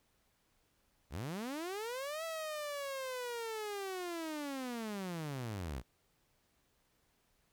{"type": "linear two-way sweep", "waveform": "sawtooth", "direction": "up then down", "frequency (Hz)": [54.6, 659.3, 54.6], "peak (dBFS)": -35, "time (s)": [1.1, 5.83], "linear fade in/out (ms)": 50, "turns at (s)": 2.24, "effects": ["pink hiss -75 dBFS RMS until 7.52 s"]}